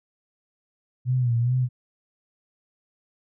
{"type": "tone with vibrato", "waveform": "sine", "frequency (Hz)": 122.3, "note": "B2", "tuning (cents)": -16, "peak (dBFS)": -19, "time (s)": [1.05, 1.69], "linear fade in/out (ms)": 50, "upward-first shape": "sine", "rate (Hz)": 2.4, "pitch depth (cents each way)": 82, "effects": []}